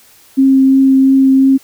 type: tone with vibrato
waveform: sine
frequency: 267.4 Hz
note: C4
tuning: 38 cents sharp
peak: -5 dBFS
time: 0.37-1.58 s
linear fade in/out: 20 ms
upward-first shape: triangle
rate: 2.9 Hz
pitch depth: 10 cents each way
effects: white hiss -45 dBFS RMS until 1.63 s